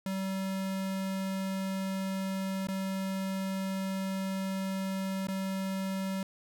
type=tone with dropouts; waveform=square; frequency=191.8 Hz; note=G3; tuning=37 cents flat; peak=-32 dBFS; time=0.06-6.23 s; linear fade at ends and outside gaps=2 ms; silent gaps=2.671-2.685 / 5.271-5.284 s; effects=none